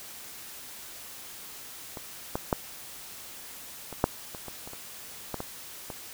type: clicks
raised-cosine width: 1 ms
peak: -23 / -14 / -9 / -24 / -6 / -25 / -24 / -27 / -29 / -17 / -19 / -22 dBFS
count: 12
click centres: 1.972 / 2.355 / 2.528 / 3.927 / 4.041 / 4.348 / 4.483 / 4.675 / 4.734 / 5.343 / 5.404 / 5.902 s
effects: white hiss -44 dBFS RMS until 6.13 s